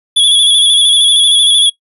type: tone with vibrato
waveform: square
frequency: 3398 Hz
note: G#7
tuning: 39 cents sharp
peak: -6 dBFS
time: 0.16-1.7 s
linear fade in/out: 10 ms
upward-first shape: square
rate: 13 Hz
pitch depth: 35 cents each way
effects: noise-tail reverb RT60 0.1 s tail -18 dB re dry + resampled to 32000 Hz